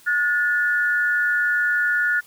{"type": "tone pair together", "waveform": "sine", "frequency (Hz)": [1445, 1746.8], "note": ["F#6", "A6"], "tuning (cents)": [-41, -13], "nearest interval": "minor third", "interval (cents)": 328, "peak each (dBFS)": [-19, -22], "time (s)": [0.06, 2.21], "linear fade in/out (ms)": 20, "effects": ["white hiss -51 dBFS RMS until 2.26 s"]}